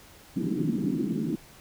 pink band-pass noise, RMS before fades -28 dBFS, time 0.36-1.36 s, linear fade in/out 10 ms, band 160 to 340 Hz, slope 48 dB/octave, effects pink hiss -52 dBFS RMS until 1.6 s

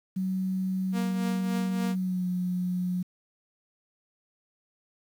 sine tone with pitch glide, 187.8 to 180.57 Hz, F#3 to F#3, +26 to -42 cents, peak -26 dBFS, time 0.16-3.03 s, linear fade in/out 10 ms, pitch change -68 cents, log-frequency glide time 1.9-2.28 s
sawtooth tone with tremolo, 234.9 Hz, A#3, 13 cents sharp, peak -26 dBFS, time 0.92-1.96 s, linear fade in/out 50 ms, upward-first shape triangle, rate 3.5 Hz, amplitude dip 65%
effects 9-bit

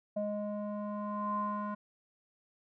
square tone with low-pass filter sweep, 207.7 Hz, G#3, in tune, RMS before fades -36 dBFS, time 0.16-1.75 s, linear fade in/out 10 ms, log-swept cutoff 670 to 1200 Hz, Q 9.9, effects none

